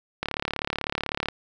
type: click train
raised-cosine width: 0.3 ms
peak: -10 dBFS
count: 39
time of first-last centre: 0.23-1.286 s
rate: 36 Hz
effects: none